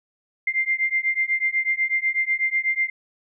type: beating tone pair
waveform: sine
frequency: 2093 / 2101.1 Hz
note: C7 / C7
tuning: 0 / +7 cents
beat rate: 8.1 Hz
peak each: -23 dBFS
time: 0.47-2.9 s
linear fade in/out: 5 ms
effects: none